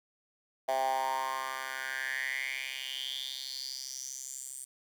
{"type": "tone with high-pass filter sweep", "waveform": "10% pulse", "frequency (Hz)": 132.3, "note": "C3", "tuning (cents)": 20, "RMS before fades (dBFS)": -36, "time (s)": [0.68, 4.65], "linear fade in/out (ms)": 10, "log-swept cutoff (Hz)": [700, 8700], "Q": 6.3, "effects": ["10-bit"]}